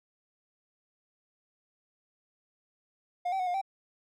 triangle tone with pitch steps, 713 / 769 / 734 / 711 / 776 Hz, F5 / G5 / F#5 / F5 / G5, +36 / -33 / -14 / +31 / -18 cents, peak -26 dBFS, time 3.25-3.615 s, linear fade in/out 10 ms, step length 73 ms, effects none

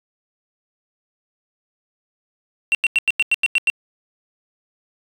sine tone bursts, 2730 Hz, F7, 40 cents flat, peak -10 dBFS, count 9, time 2.72-3.7 s, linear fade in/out 0 ms, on 28 ms, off 91 ms, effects tanh soft clip ceiling -12 dBFS

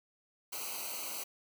white noise with comb filter, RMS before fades -40 dBFS, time 0.52-1.24 s, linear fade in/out 10 ms, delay 0.57 ms, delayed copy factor -0.95, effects none

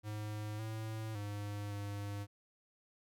square tone with pitch steps, 106.1 / 110.1 / 102.7 / 101.7 Hz, G#2 / A2 / G#2 / G#2, +38 / +2 / -19 / -36 cents, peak -40 dBFS, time 0.03-2.27 s, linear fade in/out 50 ms, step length 560 ms, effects none

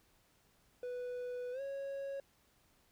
triangle tone with pitch glide, 493.9 to 551.2 Hz, B4 to C#5, 0 to -10 cents, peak -37 dBFS, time 0.83-2.2 s, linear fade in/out 2 ms, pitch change +190 cents, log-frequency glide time 1.52-1.61 s, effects pink hiss -71 dBFS RMS until 2.91 s

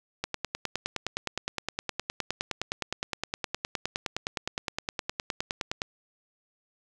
click train, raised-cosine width 0.2 ms, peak -12 dBFS, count 55, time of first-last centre 0.24-5.819 s, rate 9.68 Hz, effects none

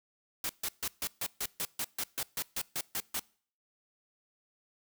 white noise bursts, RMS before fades -34 dBFS, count 15, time 0.44-3.195 s, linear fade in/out 2 ms, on 53 ms, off 140 ms, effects noise-tail reverb RT60 0.5 s tail -24 dB re dry

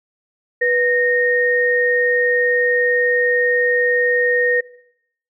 sine tone pair together, 490.3 / 1851 Hz, B4 / A#6, -13 / -13 cents, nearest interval octave + major seventh, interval 2300 cents, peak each -17 / -16 dBFS, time 0.61-4.61 s, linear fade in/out 10 ms, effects noise-tail reverb RT60 0.7 s tail -19 dB re dry

